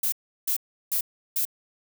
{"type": "noise bursts", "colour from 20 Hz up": "violet", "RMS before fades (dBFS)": -25, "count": 4, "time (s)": [0.03, 1.452], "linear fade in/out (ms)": 5, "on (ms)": 93, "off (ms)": 350, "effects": []}